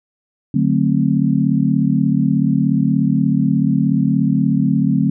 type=chord; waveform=sine; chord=D dominant seventh; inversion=none; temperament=just; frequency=146.83 / 183.54 / 220.2 / 264.3 Hz; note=D3 / F#3 / A3 / C4; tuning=0 / -14 / +2 / +18 cents; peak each=-18 dBFS; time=0.54-5.1 s; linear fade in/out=5 ms; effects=none